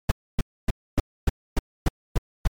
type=noise bursts; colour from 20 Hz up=brown; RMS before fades=-18 dBFS; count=9; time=0.09-2.475 s; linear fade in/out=5 ms; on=25 ms; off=270 ms; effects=MP3 96 kbps